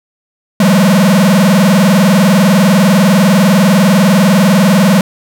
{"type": "tone with vibrato", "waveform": "square", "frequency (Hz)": 190, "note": "F#3", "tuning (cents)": 46, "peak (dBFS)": -6, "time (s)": [0.6, 5.01], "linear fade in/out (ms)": 2, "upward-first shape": "sine", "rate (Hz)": 20, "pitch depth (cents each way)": 250, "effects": []}